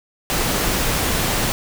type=noise; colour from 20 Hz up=pink; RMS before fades=-20 dBFS; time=0.3-1.52 s; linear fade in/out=0 ms; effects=none